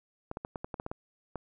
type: clicks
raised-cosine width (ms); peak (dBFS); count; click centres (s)
1; -22; 10; 0.314 / 0.371 / 0.449 / 0.558 / 0.645 / 0.742 / 0.799 / 0.864 / 0.915 / 1.357
effects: none